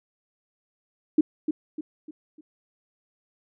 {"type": "tone with echo", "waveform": "sine", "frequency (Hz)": 307.6, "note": "D#4", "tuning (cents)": -20, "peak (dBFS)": -13, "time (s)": [1.18, 1.21], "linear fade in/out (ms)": 5, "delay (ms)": 300, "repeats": 4, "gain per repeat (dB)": -8, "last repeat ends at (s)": 2.41, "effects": []}